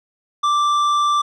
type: tone with tanh clipping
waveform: sine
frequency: 1174.7 Hz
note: D6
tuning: in tune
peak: -16 dBFS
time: 0.43-1.22 s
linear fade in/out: 10 ms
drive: 10 dB
effects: none